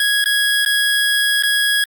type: tone with dropouts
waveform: 25% pulse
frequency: 1661.2 Hz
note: G#6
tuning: in tune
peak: -10 dBFS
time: 0-1.84 s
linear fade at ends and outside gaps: 2 ms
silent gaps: 0.242-0.258 / 0.65-0.66 / 1.425-1.434 s
effects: Opus 32 kbps